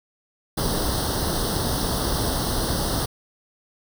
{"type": "noise with comb filter", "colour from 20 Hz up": "pink", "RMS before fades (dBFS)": -24, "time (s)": [0.57, 3.06], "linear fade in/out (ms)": 10, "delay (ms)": 0.21, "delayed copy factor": 0.95, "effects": []}